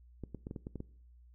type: clicks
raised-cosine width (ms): 3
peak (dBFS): -28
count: 8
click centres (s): 0.237 / 0.347 / 0.469 / 0.511 / 0.562 / 0.669 / 0.757 / 0.804
effects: noise-tail reverb RT60 0.6 s tail -21 dB re dry + added 60 Hz sine -56 dBFS peak until 1.34 s